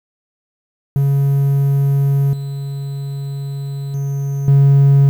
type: tone with level steps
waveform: triangle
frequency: 139.2 Hz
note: C#3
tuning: 8 cents sharp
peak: -9 / -19 / -15 / -4 dBFS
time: 0.96-5.09 s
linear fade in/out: 0 ms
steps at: 2.33 / 3.94 / 4.48 s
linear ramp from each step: 2 ms
effects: tanh soft clip ceiling 0 dBFS + 7-bit